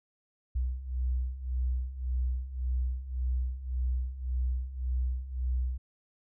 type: beating tone pair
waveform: sine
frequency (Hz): 61.74 / 63.54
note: B1 / B1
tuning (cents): 0 / +50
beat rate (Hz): 1.8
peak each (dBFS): -34 / -30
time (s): 0.55-5.78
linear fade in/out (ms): 10
effects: none